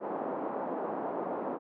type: band-pass noise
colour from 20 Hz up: white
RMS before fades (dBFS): -35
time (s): 0-1.59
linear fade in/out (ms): 50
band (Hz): 220 to 880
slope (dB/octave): 24
effects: none